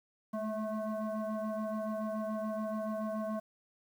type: tone with frequency modulation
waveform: sine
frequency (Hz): 220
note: A3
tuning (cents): 0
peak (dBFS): -33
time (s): 0.33-3.4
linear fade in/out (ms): 10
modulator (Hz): 433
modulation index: 1.7
effects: 10-bit